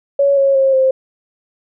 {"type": "tone with pitch steps", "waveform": "sine", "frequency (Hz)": [560, 548.5, 537.2, 526.1], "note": ["C#5", "C#5", "C5", "C5"], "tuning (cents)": [18, -18, 46, 9], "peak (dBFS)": -9, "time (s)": [0.19, 0.91], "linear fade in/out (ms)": 5, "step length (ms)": 180, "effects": []}